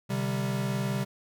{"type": "chord", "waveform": "square", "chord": "C suspended second", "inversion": "none", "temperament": "equal with one note detuned", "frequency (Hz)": [130.81, 150.35, 196], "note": ["C3", "D3", "G3"], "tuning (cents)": [0, 41, 0], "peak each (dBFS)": [-31, -37, -32], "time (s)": [0.09, 1.05], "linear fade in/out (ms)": 20, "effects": []}